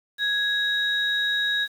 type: tone pair together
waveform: sine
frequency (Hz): 1661.2 / 3805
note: G#6 / A#7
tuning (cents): 0 / +35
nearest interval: octave + major second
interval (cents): 1435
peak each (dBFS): -23 / -24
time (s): 0.18-1.68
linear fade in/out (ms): 50
effects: tanh soft clip ceiling -13 dBFS + 8-bit